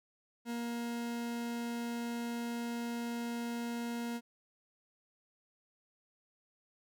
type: tone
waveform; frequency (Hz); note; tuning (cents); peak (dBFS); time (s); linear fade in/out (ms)
40% pulse; 235.7; A#3; +19; -35; 0.45-4.21; 50
effects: none